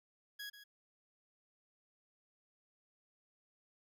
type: tone with echo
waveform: 20% pulse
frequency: 1661.2 Hz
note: G#6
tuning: in tune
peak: -39 dBFS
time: 0.39-0.5 s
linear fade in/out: 10 ms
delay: 140 ms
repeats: 1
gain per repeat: -11 dB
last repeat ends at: 0.64 s
effects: none